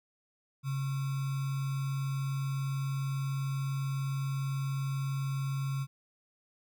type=tone with sample-and-hold; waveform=sine; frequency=136.4 Hz; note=C#3; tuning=28 cents flat; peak=-30 dBFS; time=0.63-5.87 s; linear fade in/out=50 ms; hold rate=1225 Hz; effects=none